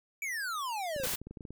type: exponential sweep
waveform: square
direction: down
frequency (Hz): 2349 to 493.9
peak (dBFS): -34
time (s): 0.22-1.06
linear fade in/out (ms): 2
type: clicks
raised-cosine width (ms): 3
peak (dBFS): -31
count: 12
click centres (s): 0.963 / 1 / 1.036 / 1.071 / 1.138 / 1.216 / 1.27 / 1.31 / 1.372 / 1.408 / 1.452 / 1.506
type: noise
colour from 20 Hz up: white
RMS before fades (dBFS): -34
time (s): 1.03-1.16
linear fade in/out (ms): 10
effects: none